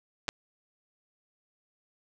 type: clicks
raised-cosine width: 0.2 ms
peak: -17 / -11 dBFS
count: 2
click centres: 0.282 / 0.289 s
effects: none